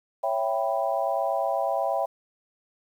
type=chord; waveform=sine; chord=C# half-diminished seventh; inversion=none; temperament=equal with one note detuned; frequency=554.4 / 662.7 / 784 / 987.8 Hz; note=C#5 / E5 / G5 / B5; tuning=0 / +9 / 0 / 0 cents; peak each=-29 / -27 / -28 / -33 dBFS; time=0.23-2.06 s; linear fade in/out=10 ms; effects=9-bit